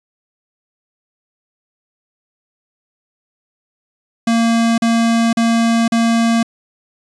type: tone bursts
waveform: square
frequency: 230 Hz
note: A#3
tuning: 23 cents flat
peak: -12 dBFS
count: 4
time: 4.27-6.43 s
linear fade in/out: 5 ms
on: 510 ms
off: 40 ms
effects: resampled to 22050 Hz